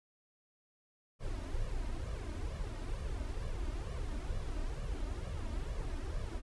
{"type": "noise with flanger", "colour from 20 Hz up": "brown", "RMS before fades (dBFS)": -38, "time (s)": [1.19, 6.42], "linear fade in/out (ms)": 50, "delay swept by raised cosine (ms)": [1.7, 3.3], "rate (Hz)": 2.2, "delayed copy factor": 0.7, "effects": ["resampled to 24000 Hz"]}